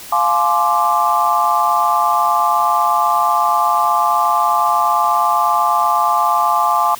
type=chord; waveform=sine; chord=D half-diminished seventh; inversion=first; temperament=equal with one note detuned; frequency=698.5 / 850.5 / 1046.5 / 1174.7 Hz; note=F5 / Ab5 / C6 / D6; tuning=0 / +41 / 0 / 0 cents; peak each=-19 / -17 / -18 / -16 dBFS; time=0.12-6.95 s; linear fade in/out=5 ms; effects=white hiss -34 dBFS RMS until 6.99 s